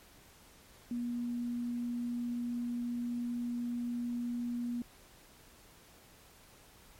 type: tone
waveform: sine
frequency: 240.1 Hz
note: B3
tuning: 49 cents flat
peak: -33 dBFS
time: 0.91-4.82 s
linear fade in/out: 2 ms
effects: pink hiss -59 dBFS RMS until 6.99 s + MP3 64 kbps